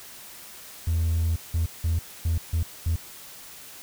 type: tone bursts at uneven times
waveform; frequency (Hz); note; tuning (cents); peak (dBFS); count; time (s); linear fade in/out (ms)
triangle; 82.5; E2; +2; -18; 6; 0.87-1.36 / 1.54-1.66 / 1.84-1.99 / 2.25-2.38 / 2.53-2.63 / 2.86-2.96; 5
effects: tanh soft clip ceiling -16 dBFS + white hiss -44 dBFS RMS until 3.82 s